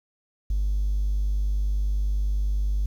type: tone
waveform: triangle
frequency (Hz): 50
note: G1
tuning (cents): +35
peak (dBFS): -18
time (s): 0.5-2.86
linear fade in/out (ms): 5
effects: tanh soft clip ceiling -18 dBFS + 9-bit